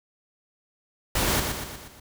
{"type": "noise with echo", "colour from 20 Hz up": "pink", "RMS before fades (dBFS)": -24, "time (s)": [1.15, 1.4], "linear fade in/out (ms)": 5, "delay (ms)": 120, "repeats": 5, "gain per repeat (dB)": -5, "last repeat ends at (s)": 2, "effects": []}